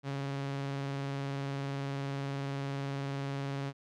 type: tone with vibrato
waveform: sawtooth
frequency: 138.59 Hz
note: C#3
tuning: in tune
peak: -30 dBFS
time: 0.03-3.73 s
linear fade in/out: 50 ms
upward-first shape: sine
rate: 20 Hz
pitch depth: 30 cents each way
effects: low-pass 5000 Hz 12 dB/octave